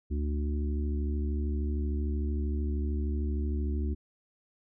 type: harmonic tone with a mistuned harmonic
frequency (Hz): 73.1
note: D2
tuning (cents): -7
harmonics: 1 / 3 / 4 / 5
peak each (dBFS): -28 / -38 / -40 / -42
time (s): 0.1-3.95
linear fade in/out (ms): 20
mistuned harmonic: 1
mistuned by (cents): -27
effects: none